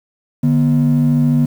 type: ring-modulated tone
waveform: triangle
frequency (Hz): 195.7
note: G3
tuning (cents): -3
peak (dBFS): -4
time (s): 0.43-1.46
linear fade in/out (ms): 10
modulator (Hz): 46.9
effects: tanh soft clip ceiling -5 dBFS + 7-bit